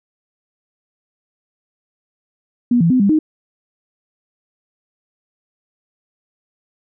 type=tone with pitch steps; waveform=sine; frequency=241.8 / 167.2 / 255.2 / 199.9 / 310.3 Hz; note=B3 / E3 / C4 / G3 / D#4; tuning=-36 / +25 / -43 / +34 / -5 cents; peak=-10 dBFS; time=2.71-3.19 s; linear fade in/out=5 ms; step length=96 ms; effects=none